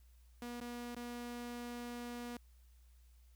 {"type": "tone with dropouts", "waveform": "sawtooth", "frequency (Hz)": 240.7, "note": "B3", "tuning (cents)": -44, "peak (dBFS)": -39, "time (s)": [0.42, 2.37], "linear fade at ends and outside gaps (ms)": 2, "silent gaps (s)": [[0.602, 0.612], [0.948, 0.965]], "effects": ["added 60 Hz sine -60 dBFS peak until 3.35 s", "white hiss -75 dBFS RMS until 3.35 s"]}